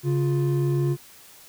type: tone pair together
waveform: triangle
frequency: 139.37 / 351.2 Hz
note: C#3 / F4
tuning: +10 / +10 cents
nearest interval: octave + major third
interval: 1600 cents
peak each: -19 / -24 dBFS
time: 0.03-0.97 s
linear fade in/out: 50 ms
effects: white hiss -49 dBFS RMS until 1.48 s